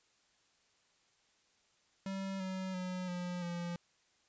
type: tone with pitch steps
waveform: square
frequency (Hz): 193.4 / 188.11 / 182.97 / 177.96 / 173.1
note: G3 / F#3 / F#3 / F3 / F3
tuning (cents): -23 / +29 / -19 / +33 / -15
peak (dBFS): -38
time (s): 2.06-3.76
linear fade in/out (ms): 2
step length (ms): 340
effects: white hiss -72 dBFS RMS until 4.28 s + resampled to 16000 Hz